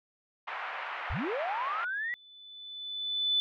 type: band-pass noise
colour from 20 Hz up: pink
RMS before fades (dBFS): -38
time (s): 0.47-1.85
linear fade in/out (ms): 10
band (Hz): 740 to 2400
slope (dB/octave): 24
type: linear sweep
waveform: sine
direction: up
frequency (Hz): 40.74 to 1975.5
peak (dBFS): -31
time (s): 1.1-2.14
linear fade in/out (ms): 0
type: tone with exponential growth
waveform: sine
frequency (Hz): 3498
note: A7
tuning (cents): -11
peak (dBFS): -23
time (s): 1.83-3.4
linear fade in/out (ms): 0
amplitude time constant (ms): 340
effects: none